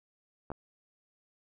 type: clicks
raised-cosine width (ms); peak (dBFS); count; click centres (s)
1; -25; 2; 0.503 / 0.517
effects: none